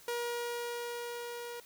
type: tone with level ramp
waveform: sawtooth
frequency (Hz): 476.9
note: A#4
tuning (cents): +39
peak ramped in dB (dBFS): -29 to -37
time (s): 0.08-1.6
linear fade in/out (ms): 2
effects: white hiss -57 dBFS RMS until 1.65 s